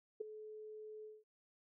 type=tone with ADSR envelope; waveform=sine; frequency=430 Hz; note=A4; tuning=40 cents flat; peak=-35 dBFS; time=0.2-1.24 s; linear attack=11 ms; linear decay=9 ms; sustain=-13 dB; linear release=200 ms; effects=none